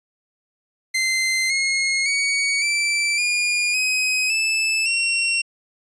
sawtooth tone with pitch steps, 2075 / 2158 / 2245 / 2334 / 2428 / 2525 / 2626 / 2732 Hz, C7 / C#7 / C#7 / D7 / D#7 / D#7 / E7 / F7, -15 / -47 / +21 / -11 / -43 / +25 / -7 / -39 cents, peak -15 dBFS, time 0.94-5.42 s, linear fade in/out 10 ms, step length 560 ms, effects resampled to 22050 Hz

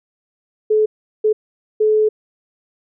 sine tone bursts at uneven times, 430 Hz, A4, 40 cents flat, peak -11 dBFS, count 3, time 0.7-0.86 / 1.24-1.33 / 1.8-2.09 s, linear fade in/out 10 ms, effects none

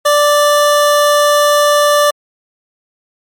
25% pulse tone, 587 Hz, D5, 1 cent flat, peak -4 dBFS, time 0.05-2.11 s, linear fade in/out 10 ms, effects MP3 64 kbps

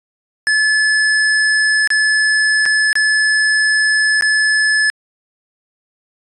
square tone with dropouts, 1725 Hz, A6, 35 cents flat, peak -12 dBFS, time 0.47-4.9 s, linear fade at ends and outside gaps 0 ms, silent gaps 1.874-1.904 / 2.655-2.661 / 2.929-2.955 / 4.21-4.223 s, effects resampled to 24000 Hz

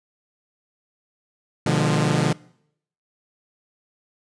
sawtooth chord, B diminished seventh, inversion none, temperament equal with one note detuned, 123.47 / 149.92 / 174.61 / 207.7 Hz, B2 / D3 / F3 / Ab3, 0 / +36 / 0 / 0 cents, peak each -21 / -17 / -20 / -23 dBFS, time 1.66-2.33 s, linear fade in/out 5 ms, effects noise-tail reverb RT60 0.7 s tail -23 dB re dry + resampled to 22050 Hz

